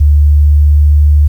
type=tone with pitch glide; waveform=sine; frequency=73.42 to 73.93 Hz; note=D2 to D2; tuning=0 to +12 cents; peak=-3 dBFS; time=0-1.28 s; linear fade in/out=10 ms; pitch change=+12 cents; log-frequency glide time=0.1-1.02 s; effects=7-bit